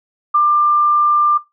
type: tone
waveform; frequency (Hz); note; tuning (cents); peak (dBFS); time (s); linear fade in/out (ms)
sine; 1191; D6; +24; -9; 0.34-1.38; 10
effects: noise-tail reverb RT60 0.2 s tail -20 dB re dry